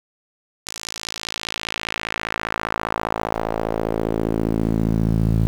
sawtooth tone with band-pass filter sweep, 55 Hz, A1, in tune, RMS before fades -23 dBFS, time 0.66-5.47 s, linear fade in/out 0 ms, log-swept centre 7100 to 130 Hz, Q 1.4, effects 7-bit

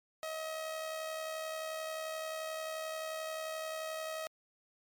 sawtooth tone with amplitude modulation, 635 Hz, D#5, 35 cents sharp, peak -32 dBFS, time 0.23-4.27 s, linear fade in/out 0 ms, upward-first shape sine, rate 71.4 Hz, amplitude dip 40%, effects MP3 96 kbps

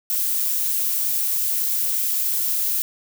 violet noise, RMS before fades -22 dBFS, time 0.1-2.82 s, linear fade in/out 0 ms, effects none

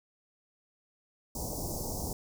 pink band-stop noise, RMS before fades -36 dBFS, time 1.35-2.13 s, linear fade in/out 2 ms, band 910 to 5100 Hz, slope 48 dB/octave, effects none

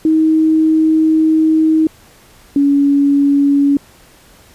sine tone pair in turn, 316.2 / 282.3 Hz, D#4 / C#4, +28 / +32 cents, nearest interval major second, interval 196 cents, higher first, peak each -8 dBFS, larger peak neither, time 0.05-1.87 / 2.56-3.77 s, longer first, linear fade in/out 2 ms, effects pink hiss -45 dBFS RMS until 4.54 s + resampled to 32000 Hz

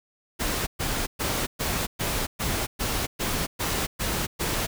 pink noise bursts, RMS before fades -27 dBFS, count 11, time 0.39-4.67 s, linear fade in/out 20 ms, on 280 ms, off 120 ms, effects none

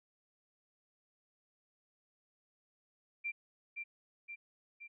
sine tone with echo, 2364 Hz, D7, 11 cents sharp, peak -35 dBFS, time 3.24-3.32 s, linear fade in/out 20 ms, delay 520 ms, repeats 3, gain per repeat -4 dB, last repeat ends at 4.88 s, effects none

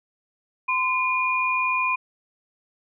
sine tone pair together, 1026 / 2431 Hz, C6 / D#7, -34 / -41 cents, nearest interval octave + minor third, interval 1493 cents, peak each -23 dBFS, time 0.68-1.96 s, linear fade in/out 10 ms, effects none

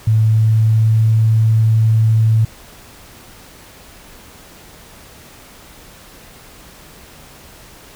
sine tone with pitch glide, 110 to 111.02 Hz, A2 to A2, 0 to +16 cents, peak -9 dBFS, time 0.07-2.45 s, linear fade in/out 5 ms, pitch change +16 cents, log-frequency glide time 0.24-1.16 s, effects pink hiss -41 dBFS RMS until 7.95 s

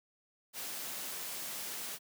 white noise, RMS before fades -41 dBFS, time 0.53-1.99 s, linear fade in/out 50 ms, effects high-pass 150 Hz 12 dB/octave

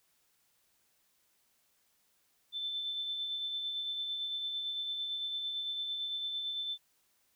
sine tone with tremolo, 3533 Hz, A7, 6 cents sharp, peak -33 dBFS, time 2.52-6.78 s, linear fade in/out 50 ms, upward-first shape sine, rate 8.9 Hz, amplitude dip 30%, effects white hiss -73 dBFS RMS until 7.35 s

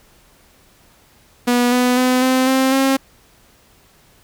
sawtooth tone with pitch steps, 243.7 / 248.5 / 253.5 / 258.5 / 263.6 / 268.8 Hz, B3 / B3 / B3 / C4 / C4 / C4, -23 / +11 / +45 / -21 / +13 / +47 cents, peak -9 dBFS, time 1.47-2.97 s, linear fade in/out 10 ms, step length 250 ms, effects pink hiss -52 dBFS RMS until 4.23 s

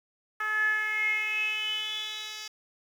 10% pulse tone with band-pass filter sweep, 428.8 Hz, A4, 45 cents flat, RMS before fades -30 dBFS, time 0.4-2.48 s, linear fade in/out 5 ms, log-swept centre 1500 to 4500 Hz, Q 9.8, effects 9-bit

